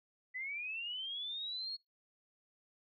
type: linear sweep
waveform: sine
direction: up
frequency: 1975.5 to 4348 Hz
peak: -38 dBFS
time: 0.34-1.77 s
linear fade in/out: 20 ms
effects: noise-tail reverb RT60 0.2 s tail -23 dB re dry + MP3 64 kbps